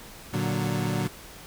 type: chord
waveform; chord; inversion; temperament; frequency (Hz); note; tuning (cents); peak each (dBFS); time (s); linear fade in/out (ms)
30% pulse; Bb augmented; none; equal; 116.54 / 146.83 / 185; Bb2 / D3 / F#3; 0 / 0 / 0; -27; 0.33-1.08; 10
effects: pink hiss -45 dBFS RMS until 1.46 s